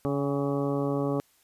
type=harmonic tone with a mistuned harmonic; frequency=141 Hz; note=C#3; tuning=30 cents sharp; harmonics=1 / 2 / 3 / 4 / 5 / 6 / 7 / 8 / 9; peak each=-31 / -29 / -31 / -33 / -43 / -40 / -48 / -39 / -49 dBFS; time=0.05-1.2 s; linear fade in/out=0 ms; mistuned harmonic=6; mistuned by=-48 cents; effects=white hiss -64 dBFS RMS until 1.43 s + resampled to 32000 Hz